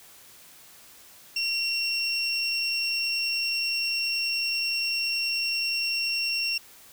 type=tone pair together; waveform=triangle; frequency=2736 / 5467 Hz; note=F7 / F8; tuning=-36 / -38 cents; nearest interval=octave; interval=1198 cents; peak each=-25 dBFS; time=1.36-6.58 s; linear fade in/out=5 ms; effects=tanh soft clip ceiling -20 dBFS + white hiss -51 dBFS RMS until 6.92 s